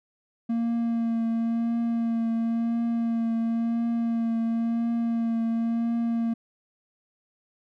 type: tone with vibrato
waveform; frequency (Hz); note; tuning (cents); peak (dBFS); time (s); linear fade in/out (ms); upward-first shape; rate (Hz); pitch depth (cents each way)
triangle; 230.5; A#3; -19; -21; 0.49-6.34; 10; triangle; 0.96; 21
effects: none